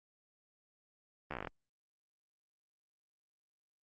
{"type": "slowing click train", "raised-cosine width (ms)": 0.5, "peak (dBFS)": -24, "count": 10, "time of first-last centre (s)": [1.31, 1.472], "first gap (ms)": 13, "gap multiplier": 1.08, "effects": ["Opus 24 kbps"]}